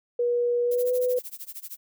sine tone with pitch glide, 481.9 to 499.5 Hz, B4 to B4, -43 to +20 cents, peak -21 dBFS, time 0.19-1.19 s, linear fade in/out 5 ms, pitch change +63 cents, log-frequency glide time 0.64-0.94 s
violet noise with tremolo, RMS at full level -36 dBFS, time 0.71-1.77 s, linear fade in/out 5 ms, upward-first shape sine, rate 13 Hz, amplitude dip 95%
effects none

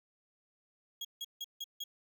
35% pulse tone bursts, 3300 Hz, G#7, 12 cents flat, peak -36 dBFS, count 5, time 1.01-1.84 s, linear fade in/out 5 ms, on 38 ms, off 160 ms, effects none

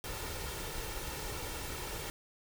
pink noise with comb filter, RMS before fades -40 dBFS, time 0.04-2.1 s, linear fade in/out 0 ms, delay 2.2 ms, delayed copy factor +0.5, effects none

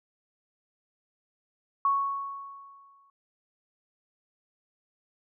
sine tone with exponential decay, 1108.7 Hz, C#6, in tune, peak -20 dBFS, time 1.85-3.1 s, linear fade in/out 2 ms, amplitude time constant 270 ms, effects none

